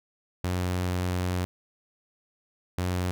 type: tone pair in turn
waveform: sawtooth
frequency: 90.4 / 90.4 Hz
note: F#2 / F#2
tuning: -40 / -40 cents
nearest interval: unison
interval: 0 cents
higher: neither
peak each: -22 dBFS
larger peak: neither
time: 0.44-1.45 / 2.78-3.11 s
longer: first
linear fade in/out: 0 ms
effects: none